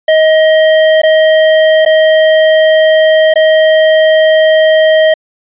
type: tone with dropouts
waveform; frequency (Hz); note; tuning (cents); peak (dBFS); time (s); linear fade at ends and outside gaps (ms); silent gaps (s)
square; 630; D#5; +21; -5; 0.08-5.14; 5; 1.018-1.033 / 1.851-1.86 / 3.339-3.357
effects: resampled to 8000 Hz